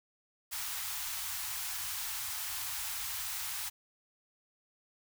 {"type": "band-stop noise", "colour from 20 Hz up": "white", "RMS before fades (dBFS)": -38, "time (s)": [0.51, 3.7], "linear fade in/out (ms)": 20, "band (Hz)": [110, 770], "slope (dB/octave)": 48, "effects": []}